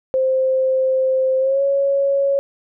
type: tone with pitch glide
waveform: sine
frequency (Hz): 523.3 to 554.4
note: C5 to C#5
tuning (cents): 0 to 0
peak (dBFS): -14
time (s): 0.14-2.39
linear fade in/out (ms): 0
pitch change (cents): +100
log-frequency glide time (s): 1.39-1.62
effects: none